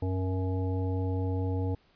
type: harmonic tone with a mistuned harmonic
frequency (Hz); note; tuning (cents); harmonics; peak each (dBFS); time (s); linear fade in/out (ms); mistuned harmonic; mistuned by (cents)
93.5; F#2; +19; 1 / 3 / 5 / 7 / 9; -28 / -35 / -37 / -46 / -44; 0.02-1.75; 5; 3; -29
effects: pink hiss -65 dBFS RMS until 1.95 s + resampled to 11025 Hz